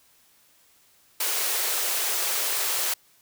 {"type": "high-pass noise", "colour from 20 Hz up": "white", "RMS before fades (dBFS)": -26, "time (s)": [1.2, 2.94], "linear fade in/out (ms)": 5, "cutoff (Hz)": 360, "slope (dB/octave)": 48, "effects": ["white hiss -60 dBFS RMS until 3.21 s"]}